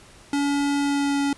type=tone with pitch glide; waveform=square; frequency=284.1 to 281.5 Hz; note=C#4 to C#4; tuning=+43 to +27 cents; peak=-21 dBFS; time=0.33-1.33 s; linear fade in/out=2 ms; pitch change=-16 cents; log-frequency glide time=0.79-1.21 s; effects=pink hiss -49 dBFS RMS until 1.37 s + resampled to 24000 Hz